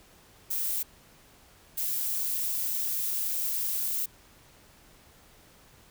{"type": "noise bursts at uneven times", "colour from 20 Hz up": "violet", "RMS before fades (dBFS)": -30, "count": 2, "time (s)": [[0.5, 0.83], [1.77, 4.06]], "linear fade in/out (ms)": 10, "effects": ["pink hiss -57 dBFS RMS until 5.9 s"]}